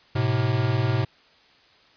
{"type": "tone pair together", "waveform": "square", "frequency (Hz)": [108.3, 128.35], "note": ["A2", "C3"], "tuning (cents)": [-27, -33], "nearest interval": "minor third", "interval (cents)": 294, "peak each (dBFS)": -24, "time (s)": [0.15, 1.05], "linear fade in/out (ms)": 10, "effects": ["white hiss -56 dBFS RMS until 1.96 s", "resampled to 11025 Hz"]}